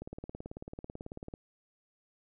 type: click train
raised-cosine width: 2 ms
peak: -28 dBFS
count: 25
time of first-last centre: 0.02-1.339 s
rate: 18.2 Hz
effects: none